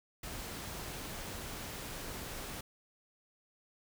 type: noise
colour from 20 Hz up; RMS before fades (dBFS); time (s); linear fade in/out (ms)
pink; -43; 0.23-2.61; 5
effects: none